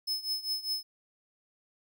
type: tone with tremolo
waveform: 45% pulse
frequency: 5200 Hz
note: E8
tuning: 24 cents flat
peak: -28 dBFS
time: 0.07-0.83 s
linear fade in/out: 10 ms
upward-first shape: triangle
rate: 5 Hz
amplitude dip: 90%
effects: none